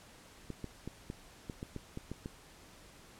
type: clicks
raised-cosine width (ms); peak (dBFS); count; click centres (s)
3; -27; 10; 0.503 / 0.643 / 0.876 / 1.101 / 1.498 / 1.629 / 1.763 / 1.974 / 2.116 / 2.259
effects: pink hiss -57 dBFS RMS until 3.19 s + low-pass 11000 Hz 12 dB/octave